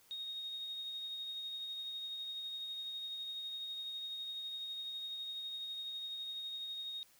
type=tone with tremolo; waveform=sine; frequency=3729 Hz; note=A#7; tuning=in tune; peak=-39 dBFS; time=0.11-7.03 s; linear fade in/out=0 ms; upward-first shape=triangle; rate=12 Hz; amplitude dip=30%; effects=white hiss -66 dBFS RMS until 7.19 s